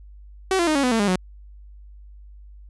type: tone with pitch steps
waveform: sawtooth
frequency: 380 / 342.5 / 308.7 / 278.2 / 250.7 / 225.9 / 203.6 / 183.53 Hz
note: F#4 / F4 / D#4 / C#4 / B3 / A3 / G#3 / F#3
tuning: +46 / -34 / -14 / +6 / +26 / +46 / -34 / -14 cents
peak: -14 dBFS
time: 0.51-1.158 s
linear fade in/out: 2 ms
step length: 81 ms
effects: added 50 Hz sine -41 dBFS peak until 2.69 s + resampled to 24000 Hz